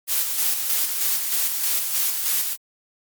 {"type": "noise with tremolo", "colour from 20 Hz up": "blue", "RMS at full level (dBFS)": -21, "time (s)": [0.07, 2.57], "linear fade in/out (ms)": 50, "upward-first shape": "square", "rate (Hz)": 3.2, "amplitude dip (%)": 40, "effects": ["Opus 48 kbps"]}